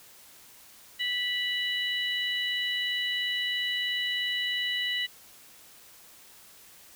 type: harmonic tone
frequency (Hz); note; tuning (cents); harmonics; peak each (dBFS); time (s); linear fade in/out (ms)
983; B5; -8; 2 / 3 / 4; -31 / -30 / -35; 0.99-5.07; 20
effects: white hiss -53 dBFS RMS until 6.95 s